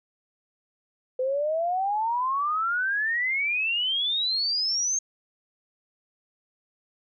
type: exponential sweep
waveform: sine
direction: up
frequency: 504 to 6470 Hz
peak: -23 dBFS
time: 1.19-4.99 s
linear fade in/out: 5 ms
effects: none